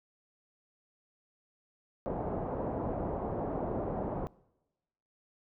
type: low-pass noise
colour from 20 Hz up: white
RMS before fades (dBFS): -35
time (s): 2.06-4.27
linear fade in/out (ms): 0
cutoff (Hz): 750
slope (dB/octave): 24
effects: noise-tail reverb RT60 1.0 s tail -23 dB re dry